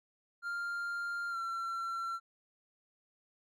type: tone with pitch glide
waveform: triangle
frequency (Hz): 1397 to 1356.4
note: F6 to E6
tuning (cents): 0 to +49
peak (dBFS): -33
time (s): 0.42-2.2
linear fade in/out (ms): 50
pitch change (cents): -51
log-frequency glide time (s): 1.3-1.37
effects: none